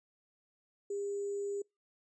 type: tone with sample-and-hold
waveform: sine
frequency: 402.7 Hz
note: G4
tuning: 47 cents sharp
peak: -34 dBFS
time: 0.9-1.62 s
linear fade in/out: 5 ms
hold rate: 7350 Hz
effects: noise-tail reverb RT60 0.2 s tail -26 dB re dry + resampled to 22050 Hz